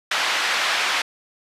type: band-pass noise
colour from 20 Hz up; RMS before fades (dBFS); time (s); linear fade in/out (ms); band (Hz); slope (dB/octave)
pink; -22; 0.11-1.02; 5; 1200 to 3900; 12
effects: resampled to 32000 Hz